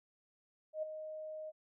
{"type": "tone with ADSR envelope", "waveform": "sine", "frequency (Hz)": 622.3, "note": "D#5", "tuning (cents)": 0, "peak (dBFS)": -33, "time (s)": [0.73, 1.52], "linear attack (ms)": 97, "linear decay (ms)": 9, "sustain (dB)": -9, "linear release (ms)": 33, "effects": []}